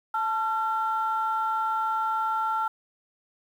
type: tone pair together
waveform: sine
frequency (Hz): 880 / 1363.3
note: A5 / F6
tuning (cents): 0 / -42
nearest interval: minor sixth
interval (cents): 758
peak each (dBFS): -26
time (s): 0.14-2.68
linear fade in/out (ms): 5
effects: tanh soft clip ceiling -17 dBFS + 9-bit